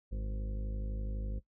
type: harmonic tone with a mistuned harmonic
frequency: 52 Hz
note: G#1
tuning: 3 cents sharp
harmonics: 1 / 2 / 3 / 4 / 5 / 6 / 7 / 9 / 10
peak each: -34 / -45 / -53 / -48 / -56 / -61 / -56 / -57 / -55 dBFS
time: 0.11-1.4 s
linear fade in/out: 20 ms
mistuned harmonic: 3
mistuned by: -75 cents
effects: noise-tail reverb RT60 0.1 s tail -17 dB re dry